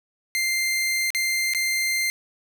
sawtooth tone with dropouts, 2093 Hz, C7, in tune, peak -18 dBFS, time 0.35-2.1 s, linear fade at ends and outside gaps 0 ms, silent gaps 1.104-1.148 / 1.536-1.548 s, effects none

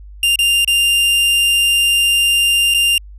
45% pulse tone with dropouts, 2794 Hz, F7, in tune, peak -11 dBFS, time 0.23-2.98 s, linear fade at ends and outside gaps 2 ms, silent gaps 0.358-0.389 / 0.647-0.676 / 2.74-2.745 s, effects added 50 Hz sine -33 dBFS peak until 3.18 s + resampled to 32000 Hz

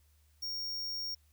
square tone, 5550 Hz, F8, 12 cents flat, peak -36 dBFS, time 0.42-1.15 s, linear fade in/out 10 ms, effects added 75 Hz sine -64 dBFS peak until 1.32 s + white hiss -73 dBFS RMS until 1.32 s

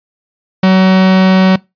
45% pulse tone, 188.1 Hz, F#3, 29 cents sharp, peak -5 dBFS, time 0.63-1.56 s, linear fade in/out 5 ms, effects noise-tail reverb RT60 0.2 s tail -22 dB re dry + resampled to 11025 Hz

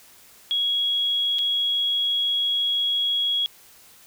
sine tone with dropouts, 3322 Hz, G#7, in tune, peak -20 dBFS, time 0.51-3.46 s, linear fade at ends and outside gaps 0 ms, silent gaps 1.385-1.39 s, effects white hiss -51 dBFS RMS until 4.06 s

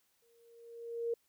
sine tone with exponential growth, 466.2 Hz, A#4, in tune, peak -30 dBFS, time 0.22-1.14 s, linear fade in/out 5 ms, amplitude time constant 200 ms, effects white hiss -75 dBFS RMS until 1.28 s

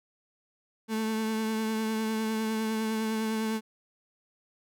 35% pulse tone with vibrato, 220.1 Hz, A3, 1 cent sharp, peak -26 dBFS, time 0.88-3.61 s, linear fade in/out 50 ms, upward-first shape triangle, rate 9.9 Hz, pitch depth 23 cents each way, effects none

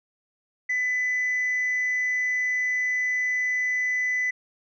sine tone with amplitude modulation, 2000 Hz, B6, 21 cents sharp, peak -19 dBFS, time 0.69-4.31 s, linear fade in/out 10 ms, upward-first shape sine, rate 239 Hz, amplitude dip 35%, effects tanh soft clip ceiling -20 dBFS

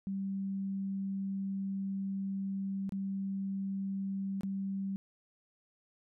sine tone with dropouts, 194.8 Hz, G3, 11 cents flat, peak -33 dBFS, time 0.07-4.96 s, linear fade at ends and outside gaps 0 ms, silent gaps 2.893-2.922 / 4.409-4.433 s, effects none

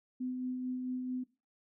sine tone with tremolo, 253.6 Hz, B3, 46 cents sharp, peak -33 dBFS, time 0.2-1.24 s, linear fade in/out 10 ms, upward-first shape sine, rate 4.5 Hz, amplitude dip 30%, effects noise-tail reverb RT60 0.3 s tail -19 dB re dry

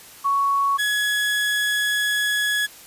sine / 30% pulse tone pair in turn, 1114 / 1684.1 Hz, C#6 / G#6, +8 / +24 cents, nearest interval perfect fifth, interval 716 cents, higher second, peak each -17 dBFS, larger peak neither, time 0.24-0.78 / 0.78-2.67 s, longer second, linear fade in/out 20 ms, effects white hiss -44 dBFS RMS until 2.86 s + resampled to 32000 Hz

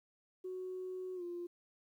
sine tone with pitch glide, 370 to 349.2 Hz, F#4 to F4, 0 to 0 cents, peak -39 dBFS, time 0.44-1.47 s, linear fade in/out 10 ms, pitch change -100 cents, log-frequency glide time 1.15-1.23 s, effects tanh soft clip ceiling -35 dBFS + 12-bit

